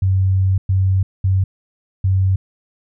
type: tone bursts at uneven times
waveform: sine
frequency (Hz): 95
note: F#2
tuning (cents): +46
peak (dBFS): -12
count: 4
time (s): 0.02-0.58 / 0.69-1.03 / 1.24-1.44 / 2.04-2.36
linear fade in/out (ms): 5
effects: none